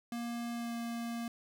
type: tone with pitch glide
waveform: square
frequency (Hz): 236 to 233.7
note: A#3 to A#3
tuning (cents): +22 to +5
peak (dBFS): -37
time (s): 0.12-1.28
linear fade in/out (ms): 2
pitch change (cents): -17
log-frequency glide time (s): 0.53-0.74
effects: none